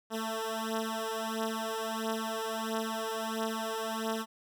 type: beating tone pair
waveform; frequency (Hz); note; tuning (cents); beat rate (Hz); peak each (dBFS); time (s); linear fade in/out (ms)
10% pulse; 221.7 / 223.2; A3 / A3; +13 / +25; 1.5; -27; 0.1-4.26; 50
effects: none